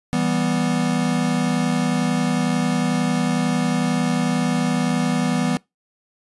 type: chord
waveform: square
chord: E minor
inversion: none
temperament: equal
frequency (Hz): 164.81 / 196 / 246.9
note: E3 / G3 / B3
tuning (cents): 0 / 0 / 0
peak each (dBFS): -24 / -25 / -22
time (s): 0.13-5.57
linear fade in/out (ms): 0
effects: noise-tail reverb RT60 0.2 s tail -24 dB re dry + resampled to 24000 Hz